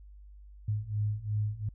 sine beating tone pair, 103.83 / 106.63 Hz, G#2 / G#2, 0 / +46 cents, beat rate 2.8 Hz, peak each -33 / -31 dBFS, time 0.68-1.69 s, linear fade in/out 5 ms, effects added 50 Hz sine -48 dBFS peak until 1.74 s

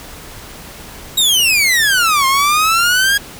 sawtooth exponential two-way sweep, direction down then up, 3849 to 1056 to 1656 Hz, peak -7 dBFS, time 1.17-3.18 s, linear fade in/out 10 ms, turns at 2.26 s, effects pink hiss -34 dBFS RMS until 3.39 s

